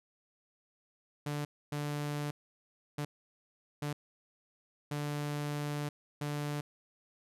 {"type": "tone bursts at uneven times", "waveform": "sawtooth", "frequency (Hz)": 146.83, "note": "D3", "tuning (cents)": 0, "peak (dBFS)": -30, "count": 6, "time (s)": [[1.26, 1.45], [1.72, 2.31], [2.98, 3.05], [3.82, 3.93], [4.91, 5.89], [6.21, 6.61]], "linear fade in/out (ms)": 5, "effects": ["resampled to 32000 Hz"]}